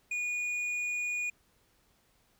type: tone with hard clipping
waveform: sine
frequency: 2451 Hz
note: D#7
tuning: 27 cents flat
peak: -32 dBFS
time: 0.11-1.3 s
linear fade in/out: 5 ms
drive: 5 dB
effects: pink hiss -69 dBFS RMS until 2.39 s